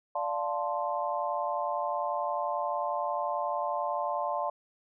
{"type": "chord", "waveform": "sine", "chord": "D minor seventh", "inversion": "none", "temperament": "equal", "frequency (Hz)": [587.3, 698.5, 880, 1046.5], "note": ["D5", "F5", "A5", "C6"], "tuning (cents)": [0, 0, 0, 0], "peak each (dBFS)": -34, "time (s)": [0.15, 4.5], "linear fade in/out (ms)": 5, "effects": []}